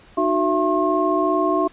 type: tone cluster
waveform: sine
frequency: 307.1 / 369.8 / 670 / 1074 Hz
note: D#4 / F#4 / E5 / C6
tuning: -23 / -1 / +28 / +45 cents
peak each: -22 dBFS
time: 0.17-1.68 s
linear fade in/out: 10 ms
effects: pink hiss -49 dBFS RMS until 1.72 s + resampled to 8000 Hz